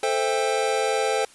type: chord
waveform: square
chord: A minor seventh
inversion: none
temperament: equal with one note detuned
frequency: 440 / 523.3 / 659.3 / 795.9 Hz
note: A4 / C5 / E5 / G5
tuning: 0 / 0 / 0 / +26 cents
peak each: -26 / -27 / -32 / -27 dBFS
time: 0.03-1.25 s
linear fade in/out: 2 ms
effects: white hiss -51 dBFS RMS until 1.34 s + resampled to 24000 Hz